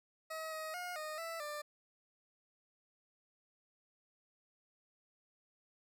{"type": "tone with pitch steps", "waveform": "20% pulse", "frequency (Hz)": [637, 630, 716, 617, 661, 594], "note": ["D#5", "D#5", "F5", "D#5", "E5", "D5"], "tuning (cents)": [41, 21, 43, -15, 5, 20], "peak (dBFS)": -36, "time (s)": [0.3, 1.62], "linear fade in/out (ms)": 10, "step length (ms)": 220, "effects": []}